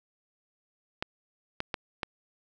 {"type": "clicks", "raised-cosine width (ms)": 0.3, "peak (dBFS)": -14, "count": 4, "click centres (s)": [1.025, 1.604, 1.742, 2.032], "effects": []}